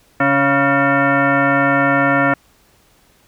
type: tone with frequency modulation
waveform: sine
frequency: 554.4 Hz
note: C#5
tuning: in tune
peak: -11 dBFS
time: 0.2-2.34 s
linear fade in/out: 5 ms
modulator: 417 Hz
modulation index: 3.3
effects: pink hiss -54 dBFS RMS until 3.27 s